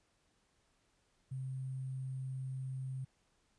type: tone with sample-and-hold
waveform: sine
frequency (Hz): 131.6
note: C3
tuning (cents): +10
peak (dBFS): -38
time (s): 1.31-3.05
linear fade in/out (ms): 10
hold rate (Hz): 8820
effects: pink hiss -75 dBFS RMS until 3.58 s + resampled to 22050 Hz